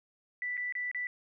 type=tone with dropouts; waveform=sine; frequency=1975.5 Hz; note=B6; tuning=in tune; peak=-32 dBFS; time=0.42-1.07 s; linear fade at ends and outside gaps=1 ms; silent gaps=0.57-0.576 / 0.724-0.752 / 0.914-0.947 s; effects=none